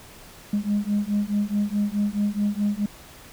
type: beating tone pair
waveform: sine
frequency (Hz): 203.5 / 208.2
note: G#3 / G#3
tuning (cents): -35 / +5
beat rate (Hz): 4.7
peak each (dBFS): -23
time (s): 0.53-2.86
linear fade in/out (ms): 5
effects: tanh soft clip ceiling -16 dBFS + pink hiss -46 dBFS RMS until 3.32 s